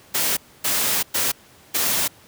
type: noise bursts at uneven times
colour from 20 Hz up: white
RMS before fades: -21 dBFS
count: 4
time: 0.14-0.37 / 0.64-1.03 / 1.14-1.32 / 1.74-2.08 s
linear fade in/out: 10 ms
effects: pink hiss -50 dBFS RMS until 2.27 s + high-pass 80 Hz 12 dB/octave